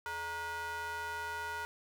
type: ring-modulated tone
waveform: square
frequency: 254.5 Hz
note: C4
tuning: 48 cents flat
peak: -35 dBFS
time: 0.06-1.65 s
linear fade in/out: 0 ms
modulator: 1190 Hz
effects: none